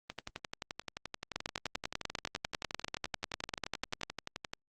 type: two click trains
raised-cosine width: 0.2 ms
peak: -21 / -16 dBFS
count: 52 / 28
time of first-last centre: 0.1-4.535 / 1.36-4.033 s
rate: 11.5 / 10.1 Hz
effects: Opus 24 kbps